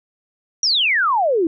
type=exponential sweep; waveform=sine; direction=down; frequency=5850 to 309.1 Hz; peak=-14 dBFS; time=0.63-1.47 s; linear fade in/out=2 ms; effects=none